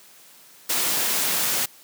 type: noise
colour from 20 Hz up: white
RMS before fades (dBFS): -23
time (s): 0.69-1.66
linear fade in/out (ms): 10
effects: white hiss -50 dBFS RMS until 1.83 s + high-pass 150 Hz 12 dB/octave